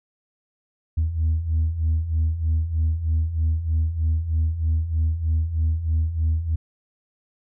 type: beating tone pair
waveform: sine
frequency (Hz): 77.78 / 80.98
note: D#2 / E2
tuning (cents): 0 / -30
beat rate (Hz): 3.2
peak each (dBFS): -24 / -19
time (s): 0.97-6.56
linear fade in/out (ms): 10
effects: tanh soft clip ceiling -15 dBFS